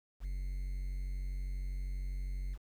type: tone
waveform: triangle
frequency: 46.25 Hz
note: F#1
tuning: in tune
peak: -33 dBFS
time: 0.2-2.58 s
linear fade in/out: 50 ms
effects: 10-bit